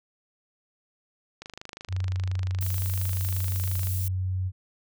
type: click train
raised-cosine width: 0.2 ms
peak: -22 dBFS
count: 64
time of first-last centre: 1.42-3.871 s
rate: 25.7 Hz
type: tone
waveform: sine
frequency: 92.9 Hz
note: F#2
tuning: 7 cents sharp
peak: -25 dBFS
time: 1.88-4.52 s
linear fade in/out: 50 ms
type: noise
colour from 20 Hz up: violet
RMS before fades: -35 dBFS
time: 2.61-4.08 s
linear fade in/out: 0 ms
effects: none